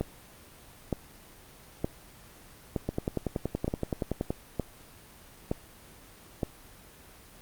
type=two click trains; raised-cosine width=2 ms; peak=-15 / -14 dBFS; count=16 / 8; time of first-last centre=2.89-4.305 / 0.01-6.432 s; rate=10.6 / 1.09 Hz; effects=pink hiss -52 dBFS RMS until 7.41 s + Opus 24 kbps